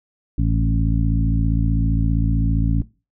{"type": "harmonic tone with a mistuned harmonic", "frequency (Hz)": 55.3, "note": "A1", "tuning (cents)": 9, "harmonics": [1, 2, 3, 4, 5], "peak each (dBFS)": [-18, -21, -24, -29, -26], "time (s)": [0.38, 2.82], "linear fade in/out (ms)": 5, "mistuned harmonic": 1, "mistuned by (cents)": -55, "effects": ["noise-tail reverb RT60 0.3 s tail -20 dB re dry"]}